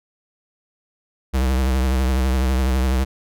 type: tone with vibrato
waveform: square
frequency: 64.9 Hz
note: C2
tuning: 13 cents flat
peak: -17 dBFS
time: 1.33-3.05 s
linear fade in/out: 20 ms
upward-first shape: triangle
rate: 12 Hz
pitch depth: 77 cents each way
effects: none